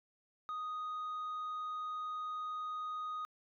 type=tone; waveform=sine; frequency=1244.5 Hz; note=D#6; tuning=in tune; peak=-35 dBFS; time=0.49-3.25 s; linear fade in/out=0 ms; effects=tanh soft clip ceiling -37 dBFS